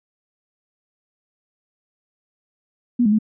sine tone with pitch steps, 242.1 / 208.1 / 216.5 Hz, B3 / G#3 / A3, -34 / +4 / -28 cents, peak -13 dBFS, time 2.99-3.188 s, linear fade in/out 10 ms, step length 66 ms, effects none

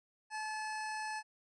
25% pulse tone, 863 Hz, A5, 34 cents flat, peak -34 dBFS, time 0.3-1.23 s, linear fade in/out 50 ms, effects resampled to 22050 Hz

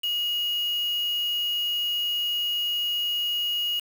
sine tone with quantisation, 2883 Hz, F#7, 46 cents flat, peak -24 dBFS, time 0.03-3.8 s, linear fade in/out 10 ms, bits 6, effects none

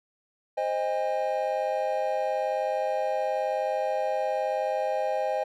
triangle chord, Ab major, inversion first, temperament equal with one note detuned, 523.3 / 622.3 / 809.3 Hz, C5 / Eb5 / Ab5, 0 / 0 / -45 cents, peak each -28 / -27 / -28 dBFS, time 0.57-5.44 s, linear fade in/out 10 ms, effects none

